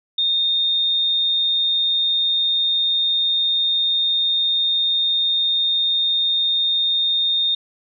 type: tone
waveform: sine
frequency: 3663 Hz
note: A#7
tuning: 31 cents flat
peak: -16 dBFS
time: 0.18-7.55 s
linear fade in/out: 5 ms
effects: none